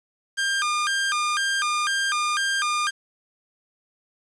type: tone with vibrato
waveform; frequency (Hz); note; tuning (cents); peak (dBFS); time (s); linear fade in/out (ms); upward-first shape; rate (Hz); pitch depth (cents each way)
sawtooth; 1389; F6; -10; -18; 0.37-2.91; 20; square; 2; 240
effects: resampled to 22050 Hz + 8-bit